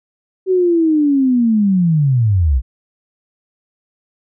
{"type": "linear sweep", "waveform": "sine", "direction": "down", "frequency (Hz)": [381, 56.3], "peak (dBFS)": -10, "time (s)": [0.46, 2.62], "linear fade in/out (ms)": 50, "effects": []}